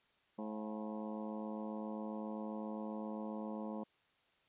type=harmonic tone with a mistuned harmonic; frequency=107.5 Hz; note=A2; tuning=40 cents flat; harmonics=2 / 3 / 4 / 5 / 6 / 7 / 8 / 9 / 10; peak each=-42 / -49 / -52 / -48 / -54 / -57 / -54 / -54 / -58 dBFS; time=0.38-3.84 s; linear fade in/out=10 ms; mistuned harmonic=6; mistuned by=+93 cents; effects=white hiss -73 dBFS RMS until 4.48 s + resampled to 8000 Hz